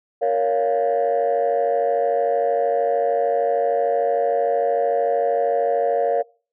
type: chord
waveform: sine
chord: Bb minor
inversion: none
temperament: just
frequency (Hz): 466.2 / 559.4 / 699.2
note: Bb4 / Db5 / F5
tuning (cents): 0 / +16 / +2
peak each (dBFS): -20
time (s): 0.21-6.23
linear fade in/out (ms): 20
effects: noise-tail reverb RT60 0.4 s tail -25 dB re dry + tanh soft clip ceiling -12 dBFS